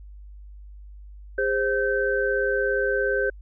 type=tone cluster; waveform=sine; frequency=407.8 / 525 / 1545 Hz; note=G#4 / C5 / G6; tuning=-32 / +6 / -26 cents; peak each=-25 dBFS; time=1.38-3.3 s; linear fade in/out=5 ms; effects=added 50 Hz sine -40 dBFS peak until 3.41 s